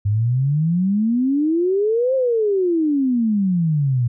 sine exponential two-way sweep, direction up then down, 99.3 to 536 to 116.8 Hz, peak -15 dBFS, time 0.05-4.08 s, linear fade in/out 10 ms, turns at 2.15 s, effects none

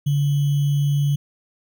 sine tone with sample-and-hold, 143.2 Hz, D3, 43 cents flat, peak -16 dBFS, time 0.06-1.16 s, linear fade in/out 10 ms, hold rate 3150 Hz, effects none

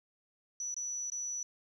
sine tone with dropouts, 5920 Hz, F#8, in tune, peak -35 dBFS, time 0.6-1.43 s, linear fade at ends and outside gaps 2 ms, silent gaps 0.743-0.765 / 1.101-1.119 s, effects 11-bit

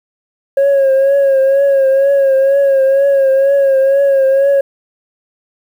sine tone with vibrato, 546 Hz, C#5, 26 cents flat, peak -5 dBFS, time 0.57-4.61 s, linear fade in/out 5 ms, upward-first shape triangle, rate 2.1 Hz, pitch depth 50 cents each way, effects tanh soft clip ceiling -6 dBFS + 7-bit

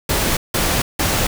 pink noise bursts, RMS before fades -18 dBFS, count 3, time 0.09-1.27 s, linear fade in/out 5 ms, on 280 ms, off 170 ms, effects none

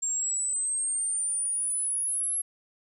sine exponential sweep, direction up, 7400 to 11175 Hz, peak -26 dBFS, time 0.02-2.42 s, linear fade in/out 10 ms, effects none

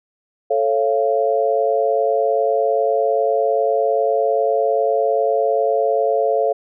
sine chord, A augmented, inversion none, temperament just, 440 / 550 / 687.5 Hz, A4 / C#5 / E#5, 0 / -14 / -27 cents, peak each -19 dBFS, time 0.5-6.53 s, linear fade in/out 10 ms, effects none

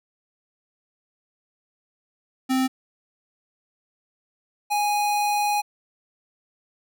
square tone pair in turn, 260.9 / 828.3 Hz, C4 / G#5, -5 / -5 cents, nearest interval octave + minor sixth, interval 2000 cents, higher second, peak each -20 / -21 dBFS, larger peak first, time 2.49-2.68 / 4.7-5.62 s, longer second, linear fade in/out 20 ms, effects none

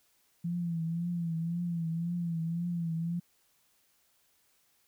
sine tone with vibrato, 168.8 Hz, E3, 41 cents sharp, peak -30 dBFS, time 0.44-3.2 s, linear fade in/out 10 ms, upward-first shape triangle, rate 1.9 Hz, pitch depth 71 cents each way, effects white hiss -70 dBFS RMS until 4.87 s

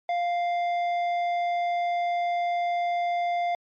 triangle tone with tanh clipping, 698.5 Hz, F5, in tune, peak -25 dBFS, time 0.09-3.55 s, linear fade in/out 2 ms, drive 13 dB, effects MP3 96 kbps

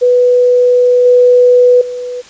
sine tone with level steps, 493.9 Hz, B4, in tune, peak -5 / -3 / -18 dBFS, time 0.01-2.22 s, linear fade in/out 20 ms, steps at 1.05 / 1.81 s, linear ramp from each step 5 ms, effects white hiss -38 dBFS RMS until 2.29 s + resampled to 16000 Hz

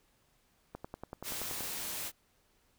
click train, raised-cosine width 1 ms, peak -27 dBFS, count 10, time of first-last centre 0.75-1.607 s, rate 10.5 Hz
white noise, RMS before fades -39 dBFS, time 1.23-2.12 s, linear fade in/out 50 ms
effects pink hiss -71 dBFS RMS until 2.78 s

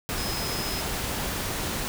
sine tone in noise, 5100 Hz, D#8, 42 cents sharp, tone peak -34 dBFS, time 0.18-0.81 s, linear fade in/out 0 ms, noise pink, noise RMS -30 dBFS, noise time 0.09-1.88 s, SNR -7 dB, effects none

